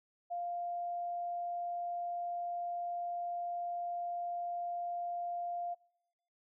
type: tone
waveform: sine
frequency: 698.5 Hz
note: F5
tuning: in tune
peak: -35 dBFS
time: 0.3-5.75 s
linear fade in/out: 20 ms
effects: noise-tail reverb RT60 1.0 s tail -26 dB re dry